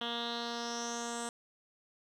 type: tone with low-pass filter sweep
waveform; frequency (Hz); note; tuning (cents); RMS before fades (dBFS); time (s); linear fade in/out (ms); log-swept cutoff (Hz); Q
10% pulse; 235.5; A#3; +18; -38; 0.01-1.29; 2; 3200 to 8300; 5.6
effects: 11-bit